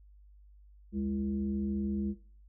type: tone with frequency modulation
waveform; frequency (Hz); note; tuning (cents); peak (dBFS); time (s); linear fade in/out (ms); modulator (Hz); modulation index
sine; 205; G#3; -22; -30; 0.92-2.15; 50; 132; 0.77
effects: noise-tail reverb RT60 0.4 s tail -17 dB re dry + added 50 Hz sine -54 dBFS peak until 2.48 s